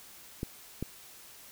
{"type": "clicks", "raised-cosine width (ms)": 3, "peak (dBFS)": -20, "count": 2, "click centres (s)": [0.431, 0.826], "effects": ["white hiss -52 dBFS RMS until 1.51 s"]}